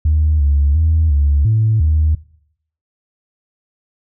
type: tone with pitch steps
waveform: sine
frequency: 76.7 / 71.3 / 79.8 / 71.7 / 109.9 / 77.5 Hz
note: D#2 / C#2 / D#2 / D2 / A2 / D#2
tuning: -24 / +49 / +44 / -41 / -2 / -6 cents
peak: -9 dBFS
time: 0.05-2.15 s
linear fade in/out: 5 ms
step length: 350 ms
effects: noise-tail reverb RT60 0.7 s tail -21 dB re dry + tanh soft clip ceiling -6 dBFS